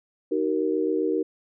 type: chord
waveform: sine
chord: D# minor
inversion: none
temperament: equal with one note detuned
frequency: 311.1 / 378.9 / 466.2 Hz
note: D#4 / F#4 / A#4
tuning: 0 / +41 / 0 cents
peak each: -26 dBFS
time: 0.31-1.23 s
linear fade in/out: 10 ms
effects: none